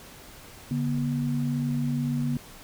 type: tone pair together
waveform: sine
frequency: 143.42 / 241.2 Hz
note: D3 / B3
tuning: -41 / -41 cents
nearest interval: major sixth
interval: 900 cents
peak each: -27 dBFS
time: 0.71-2.37 s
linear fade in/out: 2 ms
effects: pink hiss -47 dBFS RMS until 2.63 s